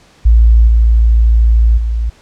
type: tone with level steps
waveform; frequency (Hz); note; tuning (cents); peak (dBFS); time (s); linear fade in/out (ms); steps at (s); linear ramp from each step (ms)
sine; 56.6; A1; +50; -3 / -5 / -12; 0.25-2.1; 10; 0.67 / 1.77; 10
effects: pink hiss -46 dBFS RMS until 2.21 s + low-pass 7000 Hz 12 dB/octave